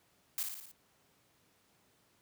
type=noise with echo; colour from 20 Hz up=blue; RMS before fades=-35 dBFS; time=0.38-0.43 s; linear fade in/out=0 ms; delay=57 ms; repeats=5; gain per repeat=-4 dB; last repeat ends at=0.715 s; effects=pink hiss -70 dBFS RMS until 2.21 s + high-pass 100 Hz 12 dB/octave